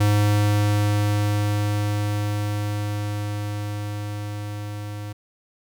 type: tone with level ramp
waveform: square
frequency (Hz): 103.83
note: G#2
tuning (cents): 0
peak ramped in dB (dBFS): -16 to -31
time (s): 0-5.13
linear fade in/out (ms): 10
effects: none